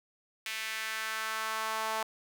sawtooth tone with high-pass filter sweep, 220 Hz, A3, in tune, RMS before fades -35 dBFS, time 0.46-2.03 s, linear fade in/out 2 ms, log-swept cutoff 2300 to 840 Hz, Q 2, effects none

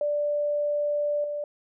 sine tone with level steps, 587.3 Hz, D5, in tune, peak -23 / -28 dBFS, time 0.01-1.44 s, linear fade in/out 2 ms, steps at 1.24 s, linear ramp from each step 2 ms, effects none

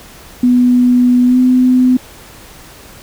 sine tone with pitch glide, 247.2 to 253.3 Hz, B3 to B3, +2 to +44 cents, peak -6 dBFS, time 0.43-1.97 s, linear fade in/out 5 ms, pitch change +42 cents, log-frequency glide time 1.25-1.38 s, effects pink hiss -37 dBFS RMS until 3.02 s

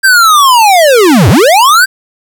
square linear two-way sweep, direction down then up, 1596 to 81.9 to 1596 Hz, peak -3 dBFS, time 0.03-1.86 s, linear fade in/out 20 ms, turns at 1.29 s, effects 7-bit

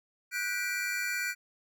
square chord, G major seventh, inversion third, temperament just, 1470 / 1568 / 1960 / 2352 Hz, F#6 / G6 / B6 / D7, -12 / 0 / -14 / +2 cents, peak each -36 / -40 / -39 / -35 dBFS, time 0.31-1.35 s, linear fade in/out 50 ms, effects none

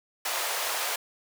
pink high-pass noise, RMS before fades -30 dBFS, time 0.25-0.96 s, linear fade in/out 5 ms, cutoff 580 Hz, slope 24 dB/octave, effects none

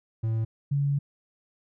triangle / sine tone pair in turn, 111.9 / 141.47 Hz, A2 / C#3, +30 / +36 cents, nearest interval major third, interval 406 cents, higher second, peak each -22 dBFS, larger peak neither, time 0.23-0.45 / 0.71-0.99 s, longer second, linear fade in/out 10 ms, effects none

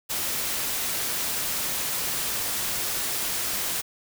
white noise, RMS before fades -28 dBFS, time 0.09-3.82 s, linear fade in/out 20 ms, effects none

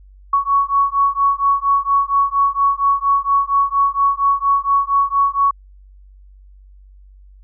sine beating tone pair, 1114 / 1118.3 Hz, C#6 / C#6, +8 / +15 cents, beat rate 4.3 Hz, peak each -16 dBFS, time 0.33-5.51 s, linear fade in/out 5 ms, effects added 48 Hz sine -41 dBFS peak until 7.43 s

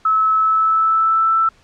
sine tone with pitch glide, 1298 to 1326.8 Hz, E6 to E6, -27 to +11 cents, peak -12 dBFS, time 0.05-1.49 s, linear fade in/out 5 ms, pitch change +38 cents, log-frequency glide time 0.32-1.35 s, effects pink hiss -53 dBFS RMS until 1.63 s + low-pass 6000 Hz 12 dB/octave

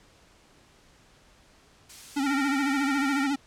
blue noise, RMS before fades -41 dBFS, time 1.89-3.25 s, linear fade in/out 10 ms
square tone with vibrato, 277.2 Hz, C#4, in tune, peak -25 dBFS, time 2.16-3.36 s, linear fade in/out 10 ms, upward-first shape sine, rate 14 Hz, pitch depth 82 cents each way
harmonic tone, 461.8 Hz, A#4, 16 cents flat, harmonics 3 / 4 / 5, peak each -33 / -35 / -37 dBFS, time 2.26-3.27 s, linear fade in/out 5 ms
effects pink hiss -58 dBFS RMS until 3.46 s + low-pass 8000 Hz 12 dB/octave

